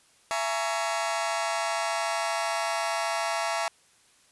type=chord; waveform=sawtooth; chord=A# half-diminished seventh; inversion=second; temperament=just; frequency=671.3 / 839.1 / 932.3 / 1118.8 Hz; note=E5 / G#5 / A#5 / C#6; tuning=+31 / +18 / 0 / +16 cents; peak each=-26 / -29 / -30 / -30 dBFS; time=0.31-3.68 s; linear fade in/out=0 ms; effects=white hiss -61 dBFS RMS until 4.31 s + resampled to 24000 Hz